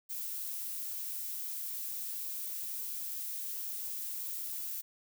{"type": "noise", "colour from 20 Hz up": "violet", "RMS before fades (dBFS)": -39, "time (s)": [0.09, 4.82], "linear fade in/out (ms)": 20, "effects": []}